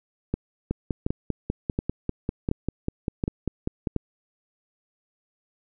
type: two click trains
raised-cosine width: 3 ms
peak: -11 / -12 dBFS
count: 6 / 17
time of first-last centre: 0.34-3.963 / 0.71-3.872 s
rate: 1.38 / 5.06 Hz
effects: none